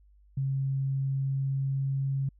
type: tone with pitch glide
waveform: sine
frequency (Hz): 135.6 to 136.39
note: C#3 to C#3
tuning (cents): -38 to -28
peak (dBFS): -26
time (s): 0.37-2.29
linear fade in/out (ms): 5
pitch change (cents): +10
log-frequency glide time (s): 1.11-2.1
effects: added 50 Hz sine -56 dBFS peak until 2.39 s